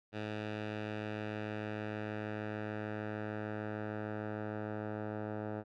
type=tone with low-pass filter sweep; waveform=10% pulse; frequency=106.6 Hz; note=G#2; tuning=46 cents sharp; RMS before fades=-40 dBFS; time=0.12-5.64 s; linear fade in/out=50 ms; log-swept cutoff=3100 to 1100 Hz; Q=1.3; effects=none